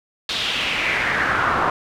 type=noise with band-pass filter sweep; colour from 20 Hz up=brown; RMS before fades=-21 dBFS; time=0.29-1.7 s; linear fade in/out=2 ms; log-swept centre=3800 to 1100 Hz; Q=3.3; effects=none